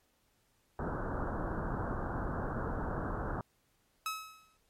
pink low-pass noise, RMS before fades -36 dBFS, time 0.79-3.41 s, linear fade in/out 2 ms, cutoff 1600 Hz, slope 96 dB/octave
sawtooth tone with exponential decay, 1287 Hz, E6, 42 cents flat, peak -28 dBFS, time 4.06-4.57 s, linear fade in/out 1 ms, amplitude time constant 110 ms
effects pink hiss -73 dBFS RMS until 4.69 s + MP3 64 kbps

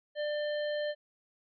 harmonic tone with a mistuned harmonic, 595 Hz, D5, 22 cents sharp, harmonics 1 / 3 / 5 / 7, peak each -31 / -41 / -45 / -48 dBFS, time 0.15-0.95 s, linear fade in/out 50 ms, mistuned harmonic 5, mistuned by +78 cents, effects none

